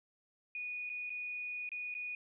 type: tone with dropouts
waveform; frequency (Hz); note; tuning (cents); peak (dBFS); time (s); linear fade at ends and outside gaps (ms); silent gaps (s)
sine; 2466; D#7; -16; -38; 0.55-2.15; 2; 0.894-0.899 / 1.096-1.102 / 1.691-1.717 / 1.942-1.95
effects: none